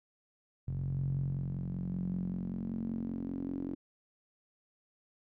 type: tone with band-pass filter sweep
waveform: sawtooth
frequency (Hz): 45.19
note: F#1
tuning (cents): -40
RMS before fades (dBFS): -36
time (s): 0.67-3.75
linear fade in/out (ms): 10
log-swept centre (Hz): 120 to 290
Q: 6.8
effects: none